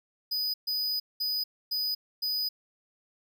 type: tone bursts at uneven times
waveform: square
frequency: 4976 Hz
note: D#8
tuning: 1 cent flat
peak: -28 dBFS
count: 5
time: 0.31-0.54 / 0.67-1 / 1.2-1.44 / 1.71-1.95 / 2.22-2.49 s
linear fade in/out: 10 ms
effects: none